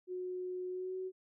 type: tone with pitch glide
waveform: sine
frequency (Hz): 365.1 to 373.6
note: F#4 to F#4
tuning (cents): -23 to +17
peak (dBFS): -37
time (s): 0.07-1.12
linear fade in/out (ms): 50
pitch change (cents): +40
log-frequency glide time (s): 0.69-0.96
effects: none